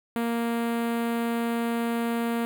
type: tone with notch filter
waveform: sawtooth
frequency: 233.1 Hz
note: A#3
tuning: in tune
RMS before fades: -27 dBFS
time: 0.16-2.45 s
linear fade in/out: 0 ms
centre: 5600 Hz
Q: 0.62
effects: none